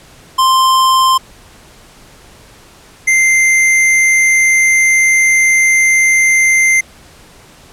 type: tone pair in turn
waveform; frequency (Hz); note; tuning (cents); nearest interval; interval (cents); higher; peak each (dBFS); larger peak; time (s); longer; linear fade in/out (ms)
square; 1046.5 / 2087; C6 / C7; 0 / -5; octave; 1195; second; -8 / -8; neither; 0.38-1.18 / 3.07-6.81; second; 10
effects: pink hiss -41 dBFS RMS until 7.72 s + low-pass 11000 Hz 12 dB/octave